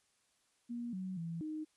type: tone with pitch steps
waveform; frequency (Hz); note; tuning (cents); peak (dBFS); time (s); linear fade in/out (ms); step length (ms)
sine; 238.2 / 186.9 / 166.4 / 309.8; A#3 / F#3 / E3 / D#4; +38 / +18 / +17 / -7; -38; 0.69-1.65; 20; 240
effects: white hiss -75 dBFS RMS until 1.76 s + resampled to 24000 Hz